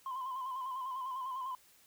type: tone with vibrato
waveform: sine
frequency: 1035 Hz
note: C6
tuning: 19 cents flat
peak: -35 dBFS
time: 0.06-1.55 s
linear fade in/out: 2 ms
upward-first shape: square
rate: 10 Hz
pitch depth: 48 cents each way
effects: tanh soft clip ceiling -34 dBFS + white hiss -64 dBFS RMS until 1.86 s